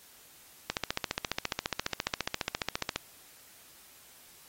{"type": "click train", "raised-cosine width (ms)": 0.2, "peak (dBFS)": -11, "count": 34, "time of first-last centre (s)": [0.7, 2.96], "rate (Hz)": 14.6, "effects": ["white hiss -56 dBFS RMS until 4.48 s", "AAC 48 kbps"]}